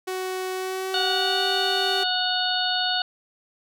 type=tone with pitch glide; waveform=sawtooth; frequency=372.8 to 388.2 Hz; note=F#4 to G4; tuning=+13 to -17 cents; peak=-23 dBFS; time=0.07-2.04 s; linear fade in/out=10 ms; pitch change=+70 cents; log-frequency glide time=0.52-1.45 s
type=harmonic tone; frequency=733 Hz; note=F#5; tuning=16 cents flat; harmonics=1 / 2 / 4 / 5 / 6; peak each=-28 / -28 / -28 / -28 / -28 dBFS; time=0.94-3.02 s; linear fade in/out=2 ms
effects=none